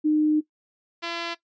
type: tone pair in turn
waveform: sine / 5% pulse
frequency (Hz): 305.2 / 338.8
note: D#4 / E4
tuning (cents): -33 / +48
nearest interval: major second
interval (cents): 181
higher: second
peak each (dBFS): -17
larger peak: neither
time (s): 0.04-0.41 / 1.02-1.35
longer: first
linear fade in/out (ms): 20
effects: noise-tail reverb RT60 0.1 s tail -17 dB re dry + resampled to 16000 Hz